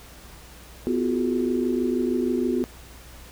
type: tone cluster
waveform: sine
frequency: 250.5 / 343.8 / 370.2 / 422.7 Hz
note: B3 / F4 / F#4 / G#4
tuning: +25 / -27 / +1 / +31 cents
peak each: -24 / -28 / -26 / -32 dBFS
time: 0.87-2.64 s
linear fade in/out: 0 ms
effects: added 60 Hz sine -47 dBFS peak until 3.31 s + pink hiss -47 dBFS RMS until 3.31 s